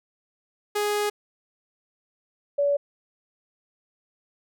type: tone pair in turn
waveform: sawtooth / sine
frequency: 415.4 / 570.7 Hz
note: G#4 / D5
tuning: 0 / -50 cents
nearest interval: perfect fourth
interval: 550 cents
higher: second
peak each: -19 / -19 dBFS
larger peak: neither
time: 0.75-1.1 / 2.58-2.77 s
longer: first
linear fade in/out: 10 ms
effects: none